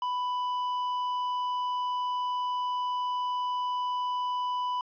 triangle tone with tanh clipping, 993 Hz, B5, 9 cents sharp, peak -29 dBFS, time 0.02-4.81 s, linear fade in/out 2 ms, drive 11 dB, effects resampled to 11025 Hz

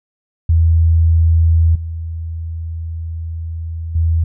sine tone with level steps, 82.1 Hz, E2, 6 cents flat, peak -8 / -21 / -11 dBFS, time 0.49-4.24 s, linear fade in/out 5 ms, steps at 1.75 / 3.95 s, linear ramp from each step 5 ms, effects none

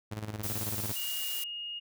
sawtooth tone with tremolo, 106.4 Hz, G#2, 42 cents sharp, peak -30 dBFS, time 0.11-0.93 s, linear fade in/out 10 ms, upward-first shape square, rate 18 Hz, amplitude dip 65%
blue noise, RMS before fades -36 dBFS, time 0.43-1.44 s, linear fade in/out 5 ms
sine tone, 2855 Hz, F7, 37 cents sharp, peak -36 dBFS, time 0.95-1.8 s, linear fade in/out 20 ms
effects none

